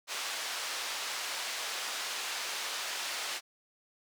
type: band-pass noise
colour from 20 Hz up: white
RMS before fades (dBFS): -37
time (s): 0.07-3.41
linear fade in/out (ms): 50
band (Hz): 620 to 5300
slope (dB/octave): 12
effects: none